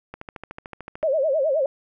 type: click train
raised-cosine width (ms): 0.5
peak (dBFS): -20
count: 13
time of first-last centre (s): 0.14-1.029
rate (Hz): 13.5
type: tone with vibrato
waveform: sine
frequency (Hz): 583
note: D5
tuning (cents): -13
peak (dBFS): -18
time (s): 1.03-1.66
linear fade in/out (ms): 2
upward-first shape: sine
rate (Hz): 9.6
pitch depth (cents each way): 190
effects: none